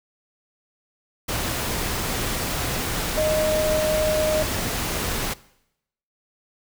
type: tone in noise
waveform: sine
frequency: 619 Hz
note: D#5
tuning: 9 cents flat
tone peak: -19 dBFS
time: 3.17-4.43 s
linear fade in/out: 10 ms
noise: pink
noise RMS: -26 dBFS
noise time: 1.28-5.34 s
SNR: +4 dB
effects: noise-tail reverb RT60 0.8 s tail -20 dB re dry